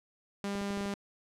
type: tone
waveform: sawtooth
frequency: 200.3 Hz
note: G3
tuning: 38 cents sharp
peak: -29 dBFS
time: 0.44-0.94 s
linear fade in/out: 0 ms
type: clicks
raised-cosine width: 2 ms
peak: -30 dBFS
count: 6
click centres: 0.554 / 0.613 / 0.706 / 0.774 / 0.809 / 0.858 s
effects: low-pass 9000 Hz 12 dB/octave

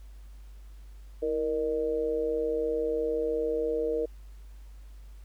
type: tone with amplitude modulation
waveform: sine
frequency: 467.6 Hz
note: A#4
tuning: 5 cents sharp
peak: -22 dBFS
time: 1.22-4.06 s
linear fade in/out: 10 ms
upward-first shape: sine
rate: 143 Hz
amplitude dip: 85%
effects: added 50 Hz sine -44 dBFS peak until 5.24 s + pink hiss -64 dBFS RMS until 5.24 s

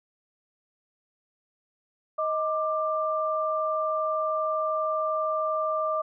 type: tone pair together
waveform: sine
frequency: 627.7 / 1185 Hz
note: D#5 / D6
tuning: +15 / +15 cents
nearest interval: major seventh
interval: 1100 cents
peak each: -27 dBFS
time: 2.18-6.02 s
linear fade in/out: 10 ms
effects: none

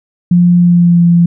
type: tone with pitch glide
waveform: sine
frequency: 175.6 to 171.69 Hz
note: F3 to F3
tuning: +10 to -29 cents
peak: -4 dBFS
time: 0.31-1.26 s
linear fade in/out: 5 ms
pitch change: -39 cents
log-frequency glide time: 0.57-1.04 s
effects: none

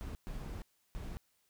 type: noise bursts at uneven times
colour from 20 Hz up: brown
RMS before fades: -42 dBFS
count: 3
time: 0.01-0.15 / 0.27-0.62 / 0.95-1.17 s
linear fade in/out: 0 ms
effects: white hiss -75 dBFS RMS until 1.49 s

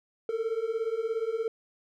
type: beating tone pair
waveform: triangle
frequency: 440 / 457 Hz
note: A4 / A#4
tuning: 0 / -34 cents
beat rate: 17 Hz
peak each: -30 / -28 dBFS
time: 0.29-1.48 s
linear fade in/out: 2 ms
effects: none

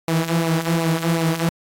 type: tone with flanger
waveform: sawtooth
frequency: 164.81 Hz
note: E3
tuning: in tune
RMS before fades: -20 dBFS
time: 0.08-1.49 s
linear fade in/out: 0 ms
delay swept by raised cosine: 0.59 to 6.09 ms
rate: 2.7 Hz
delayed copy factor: -0.6
effects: AAC 64 kbps

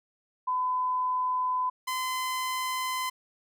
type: tone pair in turn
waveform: sine / sawtooth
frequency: 1009 / 1024.9 Hz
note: B5 / C6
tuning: +37 / -36 cents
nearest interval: unison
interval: 27 cents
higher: second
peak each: -25 dBFS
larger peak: neither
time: 0.47-1.7 / 1.87-3.1 s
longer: neither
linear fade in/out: 10 ms
effects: none

